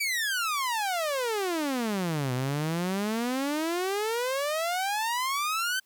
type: exponential two-way sweep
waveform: sawtooth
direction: down then up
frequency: 2349 to 123.47 to 1558 Hz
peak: -23 dBFS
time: 0-5.8 s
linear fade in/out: 10 ms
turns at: 2.33 s
effects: white hiss -68 dBFS RMS until 5.85 s